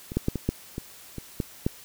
clicks, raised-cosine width 3 ms, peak -22 / -10 / -10 / -15 / -10 / -18 / -21 / -13 / -10 dBFS, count 9, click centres 0.119 / 0.17 / 0.284 / 0.357 / 0.49 / 0.781 / 1.183 / 1.402 / 1.665 s, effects white hiss -48 dBFS RMS until 1.84 s

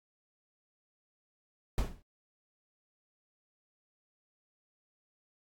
brown noise with exponential decay, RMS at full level -24 dBFS, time 1.78-2.02 s, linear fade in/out 1 ms, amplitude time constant 52 ms, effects AAC 64 kbps

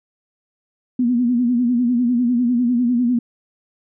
sine tone with vibrato, 243 Hz, B3, 28 cents flat, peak -14 dBFS, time 0.99-3.19 s, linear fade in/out 5 ms, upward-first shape sine, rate 10 Hz, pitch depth 74 cents each way, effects none

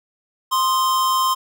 square tone pair together, 1046.5 / 1244.5 Hz, C6 / D#6, 0 / 0 cents, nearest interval minor third, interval 300 cents, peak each -17 / -28 dBFS, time 0.51-1.35 s, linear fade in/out 20 ms, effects none

